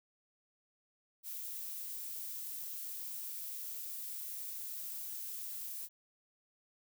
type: noise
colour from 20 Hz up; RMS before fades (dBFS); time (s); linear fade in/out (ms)
violet; -43; 1.23-5.89; 50
effects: none